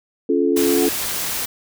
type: chord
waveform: sine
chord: Db augmented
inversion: none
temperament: just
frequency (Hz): 277.2 / 346.5 / 433.1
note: Db4 / F4 / A4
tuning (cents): 0 / -14 / -27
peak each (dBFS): -19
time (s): 0.29-0.89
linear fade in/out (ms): 5
type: tone with exponential growth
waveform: triangle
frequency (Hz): 740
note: F#5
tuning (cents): 0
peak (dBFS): -24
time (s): 0.41-0.86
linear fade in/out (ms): 0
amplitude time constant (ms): 96
type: noise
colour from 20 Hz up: white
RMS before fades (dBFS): -24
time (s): 0.56-1.46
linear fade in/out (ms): 10
effects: none